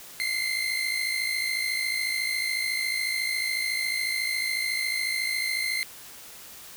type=tone pair together; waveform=30% pulse; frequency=2063 / 2117 Hz; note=C7 / C7; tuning=-25 / +20 cents; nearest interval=unison; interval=45 cents; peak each=-26 dBFS; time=0.2-5.83 s; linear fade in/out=0 ms; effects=white hiss -45 dBFS RMS until 6.76 s